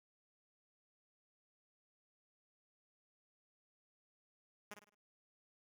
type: tone with echo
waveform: 5% pulse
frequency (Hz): 207.4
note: G#3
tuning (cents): -2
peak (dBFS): -35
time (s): 4.71-4.74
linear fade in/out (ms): 5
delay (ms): 52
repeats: 4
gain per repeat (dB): -8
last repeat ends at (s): 4.948
effects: none